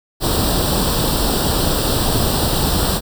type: noise with comb filter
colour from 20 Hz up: pink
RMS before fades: -17 dBFS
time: 0.2-3.01 s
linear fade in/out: 50 ms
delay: 0.23 ms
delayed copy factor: +0.8
effects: none